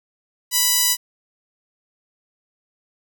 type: tone with high-pass filter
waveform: sawtooth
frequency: 987.8 Hz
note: B5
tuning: in tune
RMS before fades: -18 dBFS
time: 0.51-0.97 s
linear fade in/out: 50 ms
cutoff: 5000 Hz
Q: 0.63
effects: none